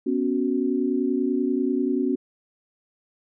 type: chord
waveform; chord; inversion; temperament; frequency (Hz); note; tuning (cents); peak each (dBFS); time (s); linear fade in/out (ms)
sine; B suspended second; none; equal; 246.9 / 277.2 / 370; B3 / C#4 / F#4; 0 / 0 / 0; -25 / -24 / -26; 0.06-2.16; 10
effects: none